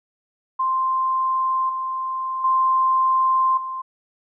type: tone with level steps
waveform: sine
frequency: 1046.5 Hz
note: C6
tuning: in tune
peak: -18 / -23 / -15 / -26 dBFS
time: 0.59-3.82 s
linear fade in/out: 10 ms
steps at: 1.69 / 2.44 / 3.57 s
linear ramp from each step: 5 ms
effects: none